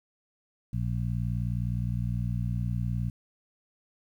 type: harmonic tone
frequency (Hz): 59.5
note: A#1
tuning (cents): +36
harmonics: 1 / 2 / 3 / 4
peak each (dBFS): -33 / -29 / -34 / -44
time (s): 0.73-3.1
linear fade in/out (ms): 5
effects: 10-bit